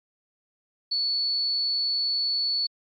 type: tone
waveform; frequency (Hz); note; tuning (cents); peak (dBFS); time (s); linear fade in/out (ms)
sine; 4435; C#8; 0; -23; 0.91-2.67; 10
effects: Opus 48 kbps